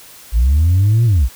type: linear two-way sweep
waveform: sine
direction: up then down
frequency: 51.7 to 120 to 51.7 Hz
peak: -7 dBFS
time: 0.32-1.29 s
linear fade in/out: 50 ms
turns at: 1.05 s
effects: tanh soft clip ceiling -7 dBFS + white hiss -40 dBFS RMS until 1.35 s